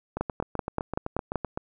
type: two click trains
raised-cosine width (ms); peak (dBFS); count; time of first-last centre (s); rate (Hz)
1; -16 / -12; 12 / 7; 0.17-1.575 / 0.21-1.357; 7.83 / 5.23
effects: none